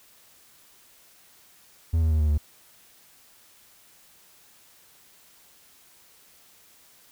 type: tone with pitch steps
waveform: triangle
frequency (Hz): 81.8 / 79.84 / 77.93 / 76.06 / 74.24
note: E2 / D#2 / D#2 / D#2 / D2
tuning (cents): -13 / +45 / +3 / -39 / +19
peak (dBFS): -17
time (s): 1.93-2.38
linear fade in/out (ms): 10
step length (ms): 90
effects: white hiss -56 dBFS RMS until 7.11 s